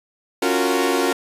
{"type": "chord", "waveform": "sawtooth", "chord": "Gb major seventh", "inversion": "second", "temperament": "equal with one note detuned", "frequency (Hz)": [277.2, 349.2, 370, 461.6], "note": ["Db4", "F4", "Gb4", "Bb4"], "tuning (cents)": [0, 0, 0, -17], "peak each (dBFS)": -19, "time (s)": [0.42, 1.13], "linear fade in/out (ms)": 5, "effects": ["resampled to 32000 Hz"]}